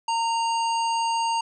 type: harmonic tone with a mistuned harmonic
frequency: 932.3 Hz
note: A#5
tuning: in tune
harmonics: 1 / 3 / 5 / 7 / 9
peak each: -22 / -32 / -36 / -39 / -41 dBFS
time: 0.08-1.41 s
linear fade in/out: 5 ms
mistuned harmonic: 1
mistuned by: -29 cents
effects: none